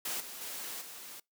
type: noise with level steps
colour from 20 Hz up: white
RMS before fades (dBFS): -36 / -45 / -41 / -47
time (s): 0.05-1.2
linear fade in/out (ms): 5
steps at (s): 0.2 / 0.41 / 0.81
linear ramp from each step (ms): 5
effects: noise-tail reverb RT60 0.2 s tail -26 dB re dry + high-pass 200 Hz 12 dB/octave